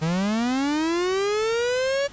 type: linear sweep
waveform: 45% pulse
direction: up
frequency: 153.1 to 570 Hz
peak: -21 dBFS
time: 0.01-2.08 s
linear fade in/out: 20 ms
effects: pink hiss -46 dBFS RMS until 2.12 s + resampled to 16000 Hz